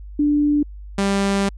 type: tone pair in turn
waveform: sine / sawtooth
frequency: 293.7 / 197.82 Hz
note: D4 / G3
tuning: 0 / +16 cents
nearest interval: perfect fifth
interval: 684 cents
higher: first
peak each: -14 / -13 dBFS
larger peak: second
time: 0.19-0.63 / 0.98-1.49 s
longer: second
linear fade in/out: 5 ms
effects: added 50 Hz sine -33 dBFS peak until 1.57 s + resampled to 22050 Hz